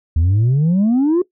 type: exponential sweep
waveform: sine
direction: up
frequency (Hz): 76.8 to 370.7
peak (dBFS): -9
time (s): 0.16-1.22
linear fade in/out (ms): 5
effects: noise-tail reverb RT60 0.1 s tail -19 dB re dry + tanh soft clip ceiling -10 dBFS